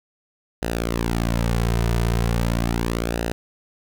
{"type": "tone with flanger", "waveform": "sawtooth", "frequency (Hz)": 57.7, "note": "A#1", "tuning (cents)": -17, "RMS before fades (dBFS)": -22, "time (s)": [0.62, 3.32], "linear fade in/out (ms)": 0, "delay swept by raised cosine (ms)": [0.89, 3.69], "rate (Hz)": 0.38, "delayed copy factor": -0.7, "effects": []}